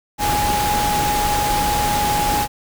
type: tone in noise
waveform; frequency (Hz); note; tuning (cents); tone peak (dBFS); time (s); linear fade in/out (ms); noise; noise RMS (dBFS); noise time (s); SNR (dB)
sine; 830.6; G#5; 0; -18; 0.18-2.48; 50; pink; -22; 0.18-2.48; +1
effects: none